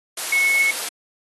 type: tone in noise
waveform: sine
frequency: 2197 Hz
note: C#7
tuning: 16 cents flat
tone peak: -15 dBFS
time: 0.32-0.71 s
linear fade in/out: 5 ms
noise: white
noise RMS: -27 dBFS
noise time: 0.17-0.89 s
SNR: +9 dB
effects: high-pass 400 Hz 12 dB/octave + AAC 32 kbps